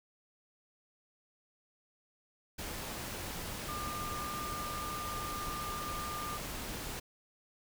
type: tone in noise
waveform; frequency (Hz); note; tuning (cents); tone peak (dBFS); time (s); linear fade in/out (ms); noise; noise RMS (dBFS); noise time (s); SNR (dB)
sine; 1200; D6; +37; -39; 3.68-6.38; 10; pink; -41; 2.58-7; -1
effects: none